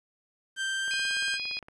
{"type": "tone with pitch glide", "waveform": "30% pulse", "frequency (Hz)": [1568, 1591.7], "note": ["G6", "G6"], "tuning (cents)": [0, 26], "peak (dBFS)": -26, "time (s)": [0.56, 1.39], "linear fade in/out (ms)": 50, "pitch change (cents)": 26, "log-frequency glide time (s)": [0.75, 1.19]}
{"type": "click train", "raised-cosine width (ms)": 0.5, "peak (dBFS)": -32, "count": 15, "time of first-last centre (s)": [0.88, 1.685], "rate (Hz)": 17.4}
{"type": "harmonic tone", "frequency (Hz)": 827, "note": "G#5", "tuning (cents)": -8, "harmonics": [3, 4, 5, 6], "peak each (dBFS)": [-34, -42, -41, -36], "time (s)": [0.91, 1.59], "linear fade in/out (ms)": 0}
{"effects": ["resampled to 24000 Hz", "10-bit"]}